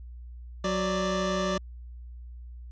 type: tone pair together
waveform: 25% pulse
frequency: 184.99 / 587.3 Hz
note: F#3 / D5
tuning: 0 / 0 cents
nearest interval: octave + minor sixth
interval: 2000 cents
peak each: -25 dBFS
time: 0.64-1.58 s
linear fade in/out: 5 ms
effects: added 60 Hz sine -40 dBFS peak until 2.71 s + resampled to 16000 Hz